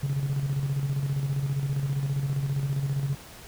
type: tone with tremolo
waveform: sine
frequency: 138.59 Hz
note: C#3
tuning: in tune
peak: -21 dBFS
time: 0.03-3.15 s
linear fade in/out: 5 ms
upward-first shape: square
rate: 15 Hz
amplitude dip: 55%
effects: tanh soft clip ceiling -21 dBFS + pink hiss -46 dBFS RMS until 3.47 s